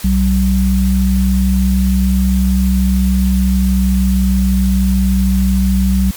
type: tone pair together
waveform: sine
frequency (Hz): 63.4 / 190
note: B1 / F#3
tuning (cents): +46 / +46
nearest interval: octave + perfect fifth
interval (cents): 1900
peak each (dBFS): -12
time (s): 0.04-6.11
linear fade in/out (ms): 5
effects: white hiss -31 dBFS RMS until 6.16 s + MP3 96 kbps